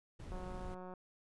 brown noise, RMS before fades -46 dBFS, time 0.19-0.75 s, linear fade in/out 10 ms
click train, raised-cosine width 1 ms, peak -36 dBFS, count 114, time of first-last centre 0.32-0.937 s, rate 183 Hz
effects resampled to 24000 Hz

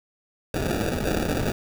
white noise with sample-and-hold, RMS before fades -25 dBFS, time 0.54-1.52 s, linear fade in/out 2 ms, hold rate 1050 Hz, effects none

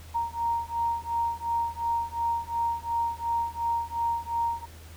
sine beating tone pair, 930 / 932.8 Hz, A#5 / A#5, -4 / +1 cents, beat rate 2.8 Hz, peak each -29 dBFS, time 0.14-4.66 s, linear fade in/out 20 ms, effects added 80 Hz sine -44 dBFS peak until 4.96 s + pink hiss -51 dBFS RMS until 4.96 s

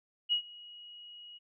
sine tone with ADSR envelope, 2900 Hz, F#7, 35 cents flat, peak -24 dBFS, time 0.29-1.39 s, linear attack 34 ms, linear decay 92 ms, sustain -23 dB, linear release 25 ms, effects none

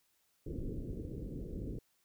pink low-pass noise, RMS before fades -41 dBFS, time 0.46-1.79 s, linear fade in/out 5 ms, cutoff 470 Hz, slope 48 dB/octave, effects white hiss -75 dBFS RMS until 2.04 s

